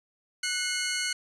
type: tone pair together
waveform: 15% pulse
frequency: 1480 / 2150 Hz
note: F#6 / C7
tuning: 0 / +47 cents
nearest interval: tritone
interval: 647 cents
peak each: -24 dBFS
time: 0.43-1.13 s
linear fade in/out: 5 ms
effects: resampled to 24000 Hz